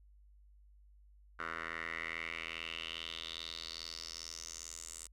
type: tone with band-pass filter sweep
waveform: 10% pulse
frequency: 82.41 Hz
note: E2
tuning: in tune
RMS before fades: -44 dBFS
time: 1.39-5.07 s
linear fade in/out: 5 ms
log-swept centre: 1500 to 8000 Hz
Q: 4.6
effects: added 50 Hz sine -59 dBFS peak until 5.12 s